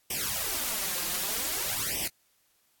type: noise with flanger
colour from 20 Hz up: white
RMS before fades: -31 dBFS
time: 0.1-2.08 s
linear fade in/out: 5 ms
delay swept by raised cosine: 0.35 to 5.75 ms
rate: 0.53 Hz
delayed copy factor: +0.95
effects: white hiss -69 dBFS RMS until 2.8 s + AAC 64 kbps